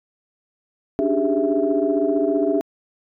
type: tone cluster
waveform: sine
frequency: 284.2 / 299.5 / 386.4 / 412.7 / 660 Hz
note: C#4 / D4 / G4 / G#4 / E5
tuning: +43 / +34 / -25 / -11 / +2 cents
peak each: -23 dBFS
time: 0.99-2.61 s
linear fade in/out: 0 ms
effects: tanh soft clip ceiling -6 dBFS